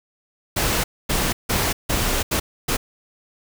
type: noise bursts at uneven times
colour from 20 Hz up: pink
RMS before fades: -21 dBFS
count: 6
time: 0.56-0.84 / 1.09-1.33 / 1.49-1.73 / 1.89-2.23 / 2.31-2.4 / 2.68-2.77 s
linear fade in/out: 10 ms
effects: none